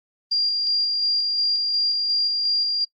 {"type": "tone with tremolo", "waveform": "sine", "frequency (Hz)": 4784, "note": "D8", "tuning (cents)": 31, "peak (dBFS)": -18, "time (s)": [0.31, 2.85], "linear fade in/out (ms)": 10, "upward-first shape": "square", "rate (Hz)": 2.8, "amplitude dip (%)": 25, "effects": ["noise-tail reverb RT60 0.1 s tail -22 dB re dry", "Opus 24 kbps"]}